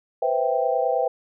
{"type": "chord", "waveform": "sine", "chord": "C major seventh", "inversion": "third", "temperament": "equal", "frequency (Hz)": [493.9, 523.3, 659.3, 784], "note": ["B4", "C5", "E5", "G5"], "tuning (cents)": [0, 0, 0, 0], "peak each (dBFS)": -25, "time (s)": [0.22, 1.08], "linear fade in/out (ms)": 5, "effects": []}